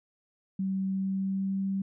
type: tone with pitch glide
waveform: sine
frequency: 191.7 to 194.15 Hz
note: G3 to G3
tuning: -38 to -16 cents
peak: -27 dBFS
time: 0.59-1.82 s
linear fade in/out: 5 ms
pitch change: +22 cents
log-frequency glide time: 0.87-1.66 s
effects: none